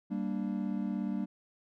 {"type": "chord", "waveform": "triangle", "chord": "G minor", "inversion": "none", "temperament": "equal", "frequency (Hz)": [196, 233.1, 293.7], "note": ["G3", "Bb3", "D4"], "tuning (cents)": [0, 0, 0], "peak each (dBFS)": [-32, -34, -36], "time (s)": [0.1, 1.26], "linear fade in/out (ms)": 20, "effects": []}